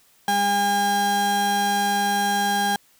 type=tone pair together; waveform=35% pulse; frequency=202.2 / 809 Hz; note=G#3 / G#5; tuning=-46 / -46 cents; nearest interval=2 octaves; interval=2400 cents; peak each=-26 / -18 dBFS; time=0.28-2.76 s; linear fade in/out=2 ms; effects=white hiss -58 dBFS RMS until 2.99 s